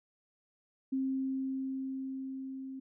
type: tone with level ramp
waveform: sine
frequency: 265.6 Hz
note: C4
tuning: 26 cents sharp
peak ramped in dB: -29 to -40 dBFS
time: 0.92-2.8 s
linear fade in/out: 10 ms
effects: none